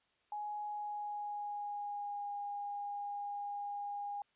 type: tone with pitch glide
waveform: sine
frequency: 835 to 815 Hz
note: G#5 to G#5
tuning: +9 to -33 cents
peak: -38 dBFS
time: 0.32-4.22 s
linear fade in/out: 2 ms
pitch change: -42 cents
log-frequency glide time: 0.65-2.33 s
effects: white hiss -75 dBFS RMS until 4.35 s + resampled to 8000 Hz